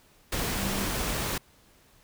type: tone in noise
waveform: sine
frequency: 196 Hz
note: G3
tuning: in tune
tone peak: -34 dBFS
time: 0.56-0.85 s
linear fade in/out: 5 ms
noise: pink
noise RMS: -30 dBFS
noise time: 0.32-1.38 s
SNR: -7 dB
effects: pink hiss -60 dBFS RMS until 2.03 s